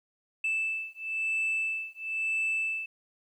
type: beating tone pair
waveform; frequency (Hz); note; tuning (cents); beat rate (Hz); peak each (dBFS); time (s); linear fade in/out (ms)
sine; 2637 / 2638; E7 / E7; 0 / +1; 1; -30; 0.44-2.86; 5
effects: tanh soft clip ceiling -24 dBFS + 11-bit